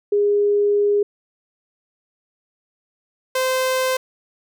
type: tone pair in turn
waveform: sine / sawtooth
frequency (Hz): 410 / 517.6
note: G#4 / C5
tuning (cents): -22 / -19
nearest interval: major third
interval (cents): 403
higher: second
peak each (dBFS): -14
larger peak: neither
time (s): 0.12-1.03 / 3.35-3.97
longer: first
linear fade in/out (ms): 5
effects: none